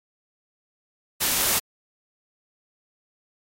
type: noise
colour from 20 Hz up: white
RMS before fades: -22 dBFS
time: 1.2-1.6 s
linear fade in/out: 20 ms
effects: AAC 48 kbps